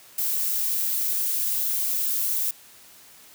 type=noise; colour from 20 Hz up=violet; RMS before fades=-25 dBFS; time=0.18-2.51 s; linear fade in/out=5 ms; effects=white hiss -50 dBFS RMS until 3.34 s + high-pass 60 Hz 12 dB/octave